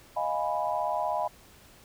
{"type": "chord", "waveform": "sine", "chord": "F half-diminished seventh", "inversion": "third", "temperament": "equal", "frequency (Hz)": [622.3, 698.5, 830.6, 987.8], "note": ["Eb5", "F5", "Ab5", "Cb6"], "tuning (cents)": [0, 0, 0, 0], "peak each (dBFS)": -32, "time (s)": [0.16, 1.28], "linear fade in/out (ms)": 10, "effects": ["pink hiss -55 dBFS RMS until 1.84 s"]}